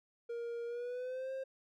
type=tone with pitch glide; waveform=triangle; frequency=470 to 530.6 Hz; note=A#4 to C5; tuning=+14 to +24 cents; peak=-36 dBFS; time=0.29-1.44 s; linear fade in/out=10 ms; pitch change=+210 cents; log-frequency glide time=0.66-1.32 s; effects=none